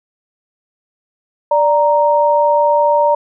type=tone pair together; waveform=sine; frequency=587.3 / 932.3 Hz; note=D5 / A#5; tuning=0 / 0 cents; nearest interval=minor sixth; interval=800 cents; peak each=-12 dBFS; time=1.51-3.15 s; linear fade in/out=5 ms; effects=none